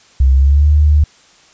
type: tone with pitch glide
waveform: sine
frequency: 66.1 to 74.62 Hz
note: C2 to D2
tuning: +18 to +28 cents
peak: -6 dBFS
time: 0.2-1.04 s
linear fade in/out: 5 ms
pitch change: +210 cents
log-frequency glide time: 0.33-0.68 s
effects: white hiss -47 dBFS RMS until 1.53 s + resampled to 16000 Hz